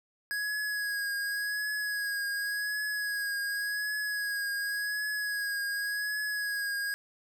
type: tone with vibrato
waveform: square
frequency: 1661.2 Hz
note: G#6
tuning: in tune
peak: -31 dBFS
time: 0.31-6.94 s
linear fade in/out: 0 ms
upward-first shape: triangle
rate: 0.89 Hz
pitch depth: 37 cents each way
effects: none